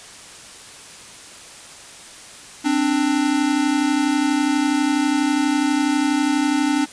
square tone pair together, 263.3 / 295.5 Hz, C4 / D4, +11 / +11 cents, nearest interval major second, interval 200 cents, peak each -22 / -19 dBFS, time 2.64-6.86 s, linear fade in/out 20 ms, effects white hiss -40 dBFS RMS until 6.92 s + resampled to 22050 Hz

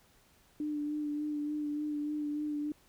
sine tone with vibrato, 297.4 Hz, D4, 22 cents sharp, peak -32 dBFS, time 0.6-2.72 s, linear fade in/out 2 ms, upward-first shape sine, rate 3.4 Hz, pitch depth 22 cents each way, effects pink hiss -65 dBFS RMS until 2.88 s

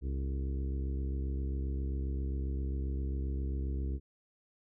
harmonic tone with a mistuned harmonic, 67.5 Hz, C#2, 45 cents flat, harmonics 1 / 2 / 3 / 4 / 5 / 6 / 7, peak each -32 / -43 / -48 / -46 / -47 / -52 / -55 dBFS, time 0.01-4 s, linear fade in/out 50 ms, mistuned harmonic 7, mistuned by -58 cents, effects none

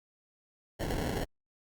pink noise with sample-and-hold, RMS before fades -33 dBFS, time 0.79-1.25 s, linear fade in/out 20 ms, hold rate 1225 Hz, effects Opus 48 kbps

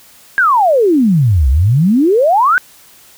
sine exponential two-way sweep, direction down then up, 1647 to 61.6 to 1563 Hz, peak -7 dBFS, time 0.38-2.58 s, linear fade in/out 0 ms, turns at 1.49 s, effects white hiss -43 dBFS RMS until 3.17 s

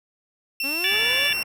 30% pulse tone with pitch glide, 2709 to 2728 Hz, E7 to F7, +47 to -41 cents, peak -21 dBFS, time 0.6-1.43 s, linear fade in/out 2 ms, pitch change +12 cents, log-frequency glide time 0.9-1.14 s
sawtooth linear sweep, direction up, 260 to 587.3 Hz, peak -28 dBFS, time 0.63-1.29 s, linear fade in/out 20 ms
harmonic tone, 580 Hz, D5, 22 cents flat, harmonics 3 / 4 / 5 / 6, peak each -26 / -26 / -26 / -26 dBFS, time 0.84-1.33 s, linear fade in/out 2 ms
white low-pass noise, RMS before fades -38 dBFS, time 0.9-1.44 s, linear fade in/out 20 ms, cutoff 2500 Hz, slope 48 dB/octave
effects none

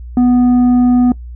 sine tone with tanh clipping, 246.9 Hz, B3, in tune, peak -8 dBFS, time 0.17-1.12 s, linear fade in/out 2 ms, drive 6 dB, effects noise-tail reverb RT60 0.1 s tail -20 dB re dry + added 60 Hz sine -26 dBFS peak until 1.35 s

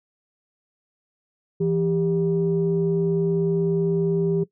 sine tone pair together, 166.7 / 396.5 Hz, E3 / G4, +20 / +20 cents, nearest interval octave + minor third, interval 1500 cents, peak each -21 dBFS, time 1.6-4.44 s, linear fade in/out 10 ms, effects noise-tail reverb RT60 0.1 s tail -18 dB re dry + tanh soft clip ceiling -12 dBFS

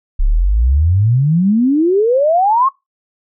sine exponential sweep, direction up, 31.96 to 1108.7 Hz, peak -9 dBFS, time 0.19-2.69 s, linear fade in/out 10 ms, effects noise-tail reverb RT60 0.2 s tail -21 dB re dry

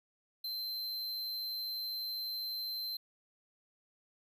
square tone, 4104 Hz, C8, 34 cents flat, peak -37 dBFS, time 0.44-2.97 s, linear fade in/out 5 ms, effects none

